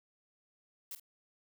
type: noise with echo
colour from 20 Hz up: blue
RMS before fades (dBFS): -43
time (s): 0.91-0.95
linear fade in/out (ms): 2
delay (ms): 48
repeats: 1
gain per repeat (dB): -12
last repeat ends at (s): 0.998
effects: none